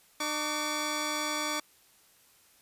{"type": "tone pair together", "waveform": "10% pulse", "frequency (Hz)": [301.8, 1144.1], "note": ["D4", "D6"], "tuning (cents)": [47, -46], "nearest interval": "octave + major seventh", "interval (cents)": 2307, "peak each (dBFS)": [-25, -24], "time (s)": [0.2, 1.6], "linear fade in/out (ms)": 5, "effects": ["white hiss -62 dBFS RMS until 2.61 s", "resampled to 32000 Hz"]}